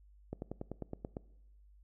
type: slowing click train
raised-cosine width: 2 ms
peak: -26 dBFS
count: 9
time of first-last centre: 0.33-1.168 s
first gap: 91 ms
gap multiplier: 1.04
effects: noise-tail reverb RT60 0.9 s tail -21 dB re dry + added 50 Hz sine -58 dBFS peak until 1.83 s